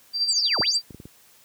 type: tone with tremolo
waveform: sine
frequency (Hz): 4700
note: D8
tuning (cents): +1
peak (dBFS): -18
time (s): 0.13-0.82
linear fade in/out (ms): 50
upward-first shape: sine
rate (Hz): 13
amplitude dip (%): 60
type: linear two-way sweep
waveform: sine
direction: down then up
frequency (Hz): 8500 to 103.83 to 8500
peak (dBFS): -25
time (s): 0.28-0.77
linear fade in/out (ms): 10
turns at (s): 0.6
type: clicks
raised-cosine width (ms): 3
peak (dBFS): -27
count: 5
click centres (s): 0.606 / 0.907 / 0.946 / 1.001 / 1.055
effects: white hiss -55 dBFS RMS until 1.44 s + high-pass 60 Hz 12 dB/octave